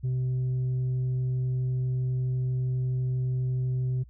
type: tone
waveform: sine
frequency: 127.7 Hz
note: C3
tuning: 42 cents flat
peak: -22 dBFS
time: 0.03-4.04 s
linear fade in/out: 20 ms
effects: tanh soft clip ceiling -24 dBFS + added 60 Hz sine -48 dBFS peak until 4.09 s